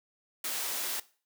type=high-pass noise; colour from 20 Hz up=white; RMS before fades=-34 dBFS; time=0.44-1 s; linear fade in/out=5 ms; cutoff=350 Hz; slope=12 dB/octave; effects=noise-tail reverb RT60 0.4 s tail -19 dB re dry